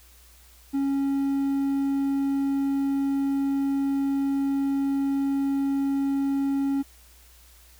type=tone; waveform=triangle; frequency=275.8 Hz; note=C#4; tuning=9 cents flat; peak=-20 dBFS; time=0.73-6.83 s; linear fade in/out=20 ms; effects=added 60 Hz sine -53 dBFS peak until 7.79 s + white hiss -55 dBFS RMS until 7.79 s